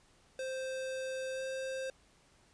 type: tone with pitch glide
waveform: square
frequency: 523.3 to 527.5 Hz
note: C5 to C5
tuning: 0 to +14 cents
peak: -37 dBFS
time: 0.39-1.9 s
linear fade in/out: 2 ms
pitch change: +14 cents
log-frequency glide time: 1.33-1.42 s
effects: pink hiss -66 dBFS RMS until 2.53 s + resampled to 22050 Hz